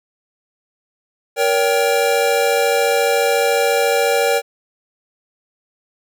square chord, G diminished, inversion first, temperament just, 470.4 / 564.5 / 784 Hz, Bb4 / Db5 / G5, +16 / +31 / 0 cents, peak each -18 / -19 / -21 dBFS, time 1.36-4.42 s, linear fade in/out 50 ms, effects none

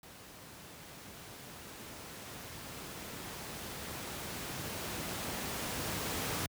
pink noise with level ramp, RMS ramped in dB -52 to -35 dBFS, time 0.03-6.46 s, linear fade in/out 2 ms, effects high-pass 80 Hz 12 dB/octave

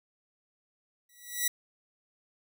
5% pulse tone with exponential growth, 1947 Hz, B6, 25 cents flat, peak -13 dBFS, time 1.09-1.48 s, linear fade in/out 5 ms, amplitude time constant 84 ms, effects none

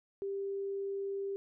sine tone, 394.8 Hz, G4, 12 cents sharp, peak -34 dBFS, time 0.22-1.36 s, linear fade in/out 0 ms, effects none

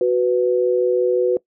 sine tone pair together, 370 / 495.7 Hz, F#4 / B4, 0 / +6 cents, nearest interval perfect fourth, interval 506 cents, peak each -17 dBFS, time 0.01-1.37 s, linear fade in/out 2 ms, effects noise-tail reverb RT60 0.1 s tail -21 dB re dry

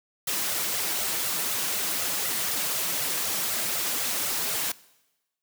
white noise with flanger, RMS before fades -28 dBFS, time 0.27-4.72 s, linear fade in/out 5 ms, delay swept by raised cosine 1.4 to 6.3 ms, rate 4 Hz, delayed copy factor +0.8, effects noise-tail reverb RT60 1.0 s tail -21 dB re dry + high-pass 100 Hz 12 dB/octave

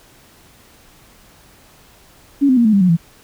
sine tone with pitch steps, 280.6 / 257.3 / 236 / 216.4 / 198.41 / 181.95 / 166.85 Hz, C#4 / C4 / A#3 / A3 / G3 / F#3 / E3, +21 / -29 / +22 / -29 / +21 / -29 / +21 cents, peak -9 dBFS, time 2.41-2.97 s, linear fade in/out 20 ms, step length 80 ms, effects pink hiss -48 dBFS RMS until 3.23 s

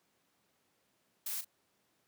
blue noise with echo, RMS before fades -38 dBFS, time 1.26-1.41 s, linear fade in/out 5 ms, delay 37 ms, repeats 1, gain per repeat -11 dB, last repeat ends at 1.447 s, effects pink hiss -75 dBFS RMS until 2.07 s + high-pass 150 Hz 12 dB/octave

